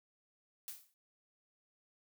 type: noise with exponential decay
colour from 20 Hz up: blue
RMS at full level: -42 dBFS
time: 0.68-0.94 s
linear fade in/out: 0 ms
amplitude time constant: 56 ms
effects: none